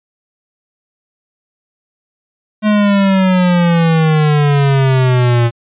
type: exponential sweep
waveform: square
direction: down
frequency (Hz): 214.2 to 116.54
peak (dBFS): -9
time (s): 2.62-5.51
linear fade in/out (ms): 50
effects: resampled to 8000 Hz

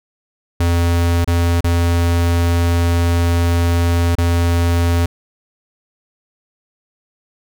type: tone with dropouts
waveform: square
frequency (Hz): 85.6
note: F2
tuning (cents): -34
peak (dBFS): -13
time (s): 0.6-5.06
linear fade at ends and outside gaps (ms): 5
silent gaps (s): 1.246-1.275 / 1.607-1.642 / 4.153-4.182
effects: none

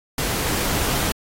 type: noise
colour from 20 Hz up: pink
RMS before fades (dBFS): -23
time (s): 0.18-1.12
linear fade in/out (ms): 2
effects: AAC 48 kbps

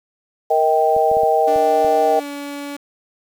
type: chord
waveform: sine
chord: Eb major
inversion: second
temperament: equal with one note detuned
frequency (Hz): 466.2 / 634.2 / 784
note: Bb4 / Eb5 / G5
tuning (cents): 0 / +33 / 0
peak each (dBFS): -18 / -17 / -16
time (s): 0.5-2.2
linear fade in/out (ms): 10
type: clicks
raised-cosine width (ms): 3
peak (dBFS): -22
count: 6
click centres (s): 0.965 / 1.115 / 1.169 / 1.234 / 1.561 / 1.847
type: tone with pitch glide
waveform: sawtooth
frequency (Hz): 293.9 to 285.5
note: D4 to D4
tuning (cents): +1 to -49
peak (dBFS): -23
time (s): 1.47-2.77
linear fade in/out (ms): 10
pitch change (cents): -50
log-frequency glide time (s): 2-2.29
effects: 7-bit

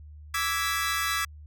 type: chord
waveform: sawtooth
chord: E dominant seventh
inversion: third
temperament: equal with one note detuned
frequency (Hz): 1163.2 / 1318.5 / 1661.2 / 1975.5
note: D6 / E6 / G#6 / B6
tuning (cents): -17 / 0 / 0 / 0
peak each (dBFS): -28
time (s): 0.34-1.25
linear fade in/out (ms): 5
effects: added 75 Hz sine -43 dBFS peak until 1.46 s

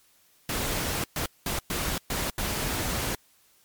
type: noise bursts at uneven times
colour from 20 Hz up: pink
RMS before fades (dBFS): -29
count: 6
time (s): 0.49-1.04 / 1.16-1.26 / 1.46-1.59 / 1.7-1.98 / 2.1-2.3 / 2.38-3.15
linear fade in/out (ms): 2
effects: white hiss -62 dBFS RMS until 3.64 s + MP3 96 kbps

